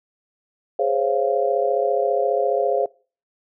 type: chord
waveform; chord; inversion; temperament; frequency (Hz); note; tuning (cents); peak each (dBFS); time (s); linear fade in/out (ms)
sine; Db major seventh; second; just; 415.8 / 519.7 / 554.4 / 693; Ab4 / C5 / Db5 / F5; +2 / -12 / 0 / -14; -23; 0.79-2.86; 5
effects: noise-tail reverb RT60 0.4 s tail -24 dB re dry